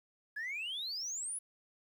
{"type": "exponential sweep", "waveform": "sine", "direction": "up", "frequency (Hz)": [1661.2, 10500], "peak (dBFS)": -35, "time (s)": [0.36, 1.39], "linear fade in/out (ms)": 10, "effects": ["tanh soft clip ceiling -35 dBFS", "11-bit"]}